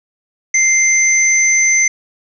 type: tone pair together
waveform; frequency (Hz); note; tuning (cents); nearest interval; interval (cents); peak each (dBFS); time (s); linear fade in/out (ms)
sine; 2093 / 6115; C7 / G8; 0 / -44; octave + perfect fifth; 1856; -12; 0.54-1.88; 5
effects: none